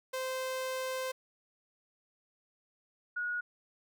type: tone pair in turn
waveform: sawtooth / sine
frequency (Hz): 519 / 1451.1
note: C5 / F#6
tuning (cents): -14 / -34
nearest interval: octave + tritone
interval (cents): 1780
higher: second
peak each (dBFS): -30 / -32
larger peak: first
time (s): 0.13-1.12 / 3.16-3.41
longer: first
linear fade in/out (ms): 10
effects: none